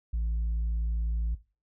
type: tone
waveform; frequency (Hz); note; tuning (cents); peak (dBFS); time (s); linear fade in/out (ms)
sine; 56; A1; +31; -24; 0.13-1.35; 10
effects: noise-tail reverb RT60 0.3 s tail -17 dB re dry + tanh soft clip ceiling -25 dBFS